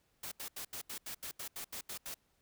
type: noise bursts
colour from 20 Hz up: white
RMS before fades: -43 dBFS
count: 12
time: 0.23-2.143 s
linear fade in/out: 5 ms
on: 87 ms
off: 79 ms
effects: pink hiss -75 dBFS RMS until 2.41 s